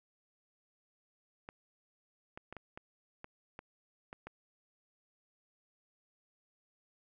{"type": "clicks", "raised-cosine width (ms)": 0.5, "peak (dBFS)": -30, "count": 9, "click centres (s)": [1.489, 2.375, 2.526, 2.567, 2.775, 3.244, 3.591, 4.129, 4.27], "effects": []}